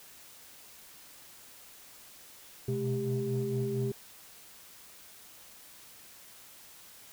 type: tone cluster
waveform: sine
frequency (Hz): 123.4 / 127.8 / 213.2 / 396.1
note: B2 / C3 / G#3 / G4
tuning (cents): -1 / -40 / +46 / +18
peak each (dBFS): -38 / -32 / -36 / -32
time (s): 2.68-3.92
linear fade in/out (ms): 5
effects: tanh soft clip ceiling -22 dBFS + white hiss -53 dBFS RMS until 7.12 s